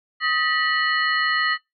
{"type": "tone cluster", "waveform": "sine", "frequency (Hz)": [1260, 1793, 1939, 2970, 4231], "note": ["D#6", "A6", "B6", "F#7", "C8"], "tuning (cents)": [21, 32, -32, 6, 19], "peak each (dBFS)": [-24, -30, -22, -30, -28], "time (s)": [0.2, 1.58], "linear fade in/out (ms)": 50, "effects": ["noise-tail reverb RT60 0.2 s tail -22 dB re dry"]}